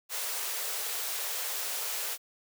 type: high-pass noise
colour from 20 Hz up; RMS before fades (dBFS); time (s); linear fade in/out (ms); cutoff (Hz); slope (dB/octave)
white; -34; 0.09-2.18; 50; 390; 96
effects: none